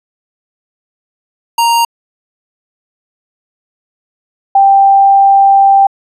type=tone pair in turn; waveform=square / sine; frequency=932.3 / 787.4 Hz; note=A#5 / G5; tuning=0 / +8 cents; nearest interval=minor third; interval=292 cents; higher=first; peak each=-8 / -3 dBFS; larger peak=second; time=1.58-1.85 / 4.55-5.87 s; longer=second; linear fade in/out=5 ms; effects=resampled to 32000 Hz